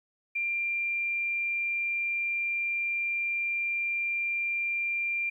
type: tone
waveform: sine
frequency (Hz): 2380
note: D7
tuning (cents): +22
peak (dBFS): -27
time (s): 0.35-5.3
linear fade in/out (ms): 10
effects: 11-bit